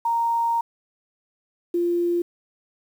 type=tone pair in turn; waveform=sine; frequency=929 / 346.6 Hz; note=A#5 / F4; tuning=-6 / -13 cents; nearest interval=octave + perfect fourth; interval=1707 cents; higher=first; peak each=-19 dBFS; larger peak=neither; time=0.05-0.61 / 1.74-2.22 s; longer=first; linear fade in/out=5 ms; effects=8-bit